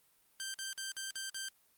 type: tone bursts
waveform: 10% pulse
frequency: 1568 Hz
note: G6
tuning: in tune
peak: -30 dBFS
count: 6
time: 0.4-1.485 s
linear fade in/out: 0 ms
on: 140 ms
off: 49 ms
effects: white hiss -70 dBFS RMS until 1.77 s + Opus 32 kbps